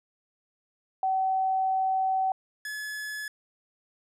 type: tone pair in turn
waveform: sine / 45% pulse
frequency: 761 / 1708.4 Hz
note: F#5 / G#6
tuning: +48 / +48 cents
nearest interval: octave + major second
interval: 1400 cents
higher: second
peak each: -23 / -33 dBFS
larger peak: first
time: 1.03-2.32 / 2.65-3.28 s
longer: first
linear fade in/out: 2 ms
effects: resampled to 32000 Hz